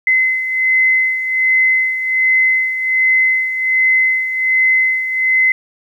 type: beating tone pair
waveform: sine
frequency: 2047 / 2048.3 Hz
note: C7 / C7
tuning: -38 / -37 cents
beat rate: 1.3 Hz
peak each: -12 / -19 dBFS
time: 0.07-5.52 s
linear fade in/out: 2 ms
effects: 8-bit